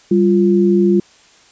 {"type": "tone pair together", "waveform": "sine", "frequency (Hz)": [196, 348.7], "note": ["G3", "F4"], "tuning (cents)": [0, -3], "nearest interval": "minor seventh", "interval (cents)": 997, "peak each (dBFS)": -12, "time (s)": [0.11, 1], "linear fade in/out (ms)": 5, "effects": ["white hiss -48 dBFS RMS until 1.51 s", "resampled to 16000 Hz"]}